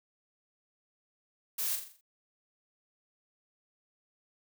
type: noise with echo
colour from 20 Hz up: blue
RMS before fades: -33 dBFS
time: 1.58-1.76 s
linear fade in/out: 10 ms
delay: 42 ms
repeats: 6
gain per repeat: -6 dB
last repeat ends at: 2.012 s
effects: none